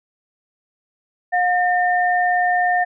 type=tone pair together; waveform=sine; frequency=718 / 1809.2 Hz; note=F5 / A6; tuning=+48 / +48 cents; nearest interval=octave + major third; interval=1600 cents; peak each=-16 / -20 dBFS; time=1.32-2.85 s; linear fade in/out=20 ms; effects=none

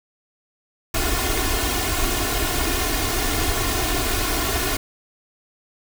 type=noise with comb filter; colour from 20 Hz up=pink; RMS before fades=-22 dBFS; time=0.94-4.77 s; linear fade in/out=5 ms; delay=2.8 ms; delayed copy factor=+0.95; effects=none

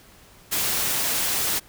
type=noise; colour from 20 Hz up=white; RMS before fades=-24 dBFS; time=0.51-1.6 s; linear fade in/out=20 ms; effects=pink hiss -51 dBFS RMS until 1.68 s

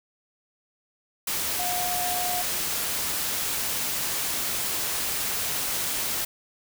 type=tone in noise; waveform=sine; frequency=717 Hz; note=F5; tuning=45 cents sharp; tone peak=-29 dBFS; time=1.59-2.42 s; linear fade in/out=5 ms; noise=white; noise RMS=-28 dBFS; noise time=1.27-6.25 s; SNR=-4 dB; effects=none

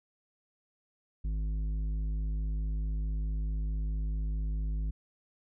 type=tone with tanh clipping; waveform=sine; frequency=52.3 Hz; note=G#1; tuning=13 cents sharp; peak=-31 dBFS; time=1.24-4.91 s; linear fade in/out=10 ms; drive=9 dB; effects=none

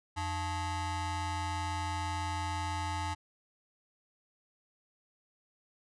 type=ring-modulated tone; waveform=40% pulse; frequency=392 Hz; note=G4; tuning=in tune; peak=-29 dBFS; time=0.16-3.15 s; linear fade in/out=20 ms; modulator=479 Hz; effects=resampled to 22050 Hz

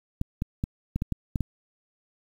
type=clicks; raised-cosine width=5 ms; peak=-14 dBFS; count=8; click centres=0.214 / 0.421 / 0.639 / 0.96 / 1.021 / 1.123 / 1.358 / 1.407 s; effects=8-bit

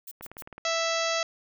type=noise bursts; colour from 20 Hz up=violet; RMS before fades=-41 dBFS; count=3; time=0.07-0.422 s; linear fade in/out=5 ms; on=44 ms; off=110 ms
type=click train; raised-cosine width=0.5 ms; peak=-27 dBFS; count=8; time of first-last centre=0.21-0.58 s; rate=18.9 Hz
type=harmonic tone; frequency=660 Hz; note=E5; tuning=2 cents sharp; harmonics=1 / 2 / 3 / 4 / 5 / 6 / 7 / 8 / 9 / 10; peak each=-29 / -32 / -34 / -35 / -36 / -37 / -37 / -38 / -39 / -39 dBFS; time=0.65-1.23 s; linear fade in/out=2 ms
effects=none

